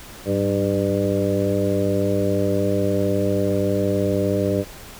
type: harmonic tone with a mistuned harmonic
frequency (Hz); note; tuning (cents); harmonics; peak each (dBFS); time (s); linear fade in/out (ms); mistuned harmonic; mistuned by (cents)
99.8; G2; +32; 1 / 2 / 3 / 4 / 5 / 6; -25 / -25 / -25 / -25 / -25 / -25; 0.25-4.65; 50; 2; -61
effects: pink hiss -40 dBFS RMS until 4.99 s